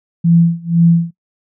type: tone with tremolo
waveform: sine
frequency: 168.6 Hz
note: E3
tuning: 39 cents sharp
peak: -5 dBFS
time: 0.24-1.11 s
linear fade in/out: 10 ms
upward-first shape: sine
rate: 2 Hz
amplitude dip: 95%
effects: noise-tail reverb RT60 0.1 s tail -20 dB re dry